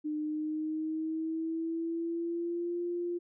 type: tone with pitch glide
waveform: sine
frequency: 303.3 to 348.4 Hz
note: D#4 to F4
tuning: -44 to -4 cents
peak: -31 dBFS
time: 0.04-3.19 s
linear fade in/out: 20 ms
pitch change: +240 cents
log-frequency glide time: 0.17-2.81 s
effects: none